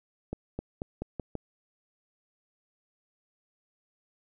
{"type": "accelerating click train", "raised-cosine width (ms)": 2, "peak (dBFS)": -20, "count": 6, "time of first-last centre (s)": [0.33, 1.353], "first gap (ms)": 260, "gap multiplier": 0.88, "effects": []}